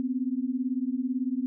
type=beating tone pair; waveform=sine; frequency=246.9 / 264.9 Hz; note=B3 / C4; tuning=0 / +22 cents; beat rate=18 Hz; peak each=-29 dBFS; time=0-1.46 s; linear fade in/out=0 ms; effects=none